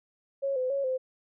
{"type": "tone with pitch steps", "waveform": "sine", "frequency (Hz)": [550, 510, 554, 517], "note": ["C#5", "C5", "C#5", "C5"], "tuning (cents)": [-14, -44, -1, -21], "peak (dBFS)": -26, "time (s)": [0.42, 0.98], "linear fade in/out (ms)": 20, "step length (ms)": 140, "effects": []}